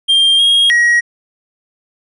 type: tone with pitch steps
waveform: triangle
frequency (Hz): 3192 / 3264 / 1900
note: G7 / G#7 / A#6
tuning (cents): +31 / -31 / +33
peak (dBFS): -6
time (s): 0.08-1.01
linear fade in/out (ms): 20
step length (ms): 310
effects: resampled to 24000 Hz